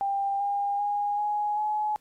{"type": "tone with pitch steps", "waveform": "sine", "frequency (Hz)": [794, 806.9, 820.1, 833.5, 847.1], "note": ["G5", "G5", "G#5", "G#5", "G#5"], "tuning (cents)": [22, 50, -22, 6, 34], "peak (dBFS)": -24, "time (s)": [0.01, 1.96], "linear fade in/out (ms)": 0, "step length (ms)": 390, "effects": ["pink hiss -65 dBFS RMS until 2 s", "MP3 64 kbps"]}